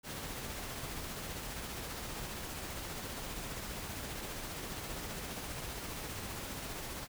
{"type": "noise with tremolo", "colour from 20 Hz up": "pink", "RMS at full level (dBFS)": -41, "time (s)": [0.03, 7.08], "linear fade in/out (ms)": 50, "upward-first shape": "sine", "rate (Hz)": 15, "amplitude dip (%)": 25, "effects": []}